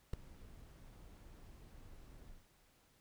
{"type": "noise with ADSR envelope", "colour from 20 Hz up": "brown", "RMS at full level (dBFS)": -34, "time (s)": [0.13, 2.49], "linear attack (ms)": 5, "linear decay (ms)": 4, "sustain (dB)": -22, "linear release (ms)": 220, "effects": ["pink hiss -71 dBFS RMS until 3 s"]}